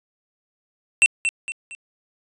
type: tone with echo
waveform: square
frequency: 2695 Hz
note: E7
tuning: 38 cents sharp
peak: -11 dBFS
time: 1.02-1.06 s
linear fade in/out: 0 ms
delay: 230 ms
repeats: 3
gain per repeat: -8 dB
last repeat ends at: 1.75 s
effects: resampled to 24000 Hz